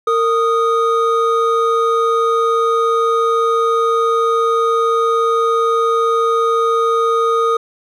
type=tone pair together; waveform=triangle; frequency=458.5 / 1241.1 Hz; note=A#4 / D#6; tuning=-29 / -5 cents; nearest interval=octave + perfect fourth; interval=1724 cents; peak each=-13 dBFS; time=0.07-7.57 s; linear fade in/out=5 ms; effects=none